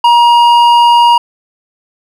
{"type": "tone with hard clipping", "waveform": "sine", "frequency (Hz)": 949, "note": "A#5", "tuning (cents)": 31, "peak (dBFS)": -5, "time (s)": [0.04, 1.18], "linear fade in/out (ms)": 5, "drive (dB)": 8, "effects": []}